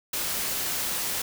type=noise; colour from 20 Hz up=white; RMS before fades=-29 dBFS; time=0.13-1.22 s; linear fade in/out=5 ms; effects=none